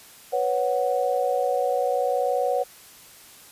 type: chord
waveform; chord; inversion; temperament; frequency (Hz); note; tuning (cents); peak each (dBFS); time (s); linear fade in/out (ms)
sine; B suspended second; none; equal; 493.9 / 554.4 / 740; B4 / C#5 / F#5; 0 / 0 / 0; -25; 0.32-2.64; 20
effects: white hiss -48 dBFS RMS until 3.51 s + resampled to 32000 Hz